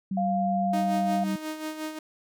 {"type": "tone with pitch glide", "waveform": "sine", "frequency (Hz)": [192.1, 194.89], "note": ["G3", "G3"], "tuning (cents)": [-35, -10], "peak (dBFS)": -26, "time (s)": [0.11, 1.36], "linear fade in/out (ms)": 5, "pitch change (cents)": 25, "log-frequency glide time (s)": [0.43, 1.22]}
{"type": "tone", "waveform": "sine", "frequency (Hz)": 698.5, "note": "F5", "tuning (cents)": 0, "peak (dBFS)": -25, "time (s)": [0.17, 1.24], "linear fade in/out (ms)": 5}
{"type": "tone with tremolo", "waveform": "sawtooth", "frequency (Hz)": 311.1, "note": "D#4", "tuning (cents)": 0, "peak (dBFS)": -26, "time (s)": [0.73, 1.99], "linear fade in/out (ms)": 5, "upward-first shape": "sine", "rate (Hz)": 5.6, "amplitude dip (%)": 60}
{"effects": []}